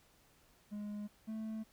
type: tone pair in turn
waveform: triangle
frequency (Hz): 207.7 / 219.5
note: G#3 / A3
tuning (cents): 0 / -4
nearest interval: minor second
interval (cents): 96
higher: second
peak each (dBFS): -38 / -37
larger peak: second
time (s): 0.71-1.08 / 1.27-1.64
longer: neither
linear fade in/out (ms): 20
effects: pink hiss -68 dBFS RMS until 1.72 s